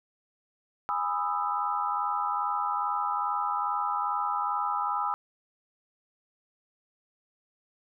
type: chord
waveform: sine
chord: E major seventh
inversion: first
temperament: just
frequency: 824.1 / 988.9 / 1236.1 / 1318.5 Hz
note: G#5 / B5 / D#6 / E6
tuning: -14 / +2 / -12 / 0 cents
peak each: -32 dBFS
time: 0.89-5.14 s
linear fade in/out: 0 ms
effects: none